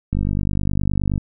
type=click train; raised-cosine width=5 ms; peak=-9 dBFS; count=53; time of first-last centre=0.13-1.178 s; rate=49.6 Hz; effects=none